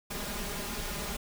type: noise with comb filter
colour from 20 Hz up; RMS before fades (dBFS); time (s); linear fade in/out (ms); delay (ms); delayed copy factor
pink; -36; 0.1-1.17; 10; 4.9; +0.85
effects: none